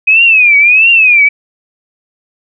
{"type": "tone with vibrato", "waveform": "sine", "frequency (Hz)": 2506, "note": "D#7", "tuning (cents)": 12, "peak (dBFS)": -3, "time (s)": [0.07, 1.29], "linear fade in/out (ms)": 10, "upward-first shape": "triangle", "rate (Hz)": 1.5, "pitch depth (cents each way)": 190, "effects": []}